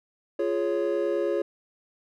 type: chord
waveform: triangle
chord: Db major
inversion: first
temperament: just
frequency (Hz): 346.5 / 415.8 / 554.4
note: F4 / Ab4 / Db5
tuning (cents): -14 / +2 / 0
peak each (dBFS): -26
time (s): 0.39-1.42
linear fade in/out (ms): 5
effects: none